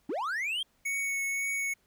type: linear sweep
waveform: triangle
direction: up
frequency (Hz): 236.6 to 3276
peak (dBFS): -28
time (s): 0.09-0.63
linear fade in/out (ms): 5
type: tone with vibrato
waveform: square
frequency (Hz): 2217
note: C#7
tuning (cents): 0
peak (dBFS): -30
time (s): 0.85-1.74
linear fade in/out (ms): 10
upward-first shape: triangle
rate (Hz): 1.9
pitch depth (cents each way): 14
effects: pink hiss -70 dBFS RMS until 1.86 s